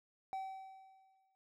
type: tone with exponential decay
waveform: triangle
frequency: 767 Hz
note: G5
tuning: 38 cents flat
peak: -35 dBFS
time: 0.33-1.35 s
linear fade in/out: 0 ms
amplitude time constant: 220 ms
effects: none